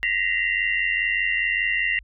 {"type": "tone cluster", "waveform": "sine", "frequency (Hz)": [1869, 1954, 2056, 2766], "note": ["A#6", "B6", "C7", "F7"], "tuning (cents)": [4, -19, -31, -17], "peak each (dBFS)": -26, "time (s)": [0.03, 1.99], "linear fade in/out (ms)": 0, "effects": ["added 50 Hz sine -45 dBFS peak until 2.03 s"]}